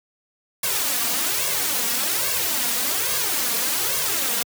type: noise with flanger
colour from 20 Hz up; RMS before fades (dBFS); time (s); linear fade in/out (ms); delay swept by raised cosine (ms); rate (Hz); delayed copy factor
white; -23; 0.63-4.43; 5; 1.8 to 4.3; 1.2; +1
effects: high-pass 100 Hz 12 dB/octave